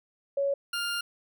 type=tone pair in turn; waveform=sine / 20% pulse; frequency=558 / 1403.6 Hz; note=C#5 / F6; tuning=+11 / +8 cents; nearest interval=octave + major third; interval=1597 cents; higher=second; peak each=-24 dBFS; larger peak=neither; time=0.37-0.54 / 0.73-1.01 s; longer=second; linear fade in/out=5 ms; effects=none